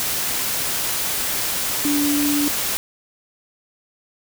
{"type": "tone in noise", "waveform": "sine", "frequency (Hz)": 290, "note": "D4", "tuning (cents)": -22, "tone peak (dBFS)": -18, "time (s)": [1.85, 2.48], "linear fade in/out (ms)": 0, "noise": "white", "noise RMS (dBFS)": -23, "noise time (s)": [0, 2.77], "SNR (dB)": 2, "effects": []}